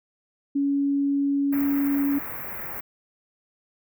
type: tone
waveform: sine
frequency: 280.7 Hz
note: C#4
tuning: 22 cents sharp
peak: -20 dBFS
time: 0.55-2.19 s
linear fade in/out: 10 ms
type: band-stop noise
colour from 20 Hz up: white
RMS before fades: -34 dBFS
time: 1.52-2.81 s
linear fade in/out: 10 ms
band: 2200 to 14000 Hz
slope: 48 dB/octave
effects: none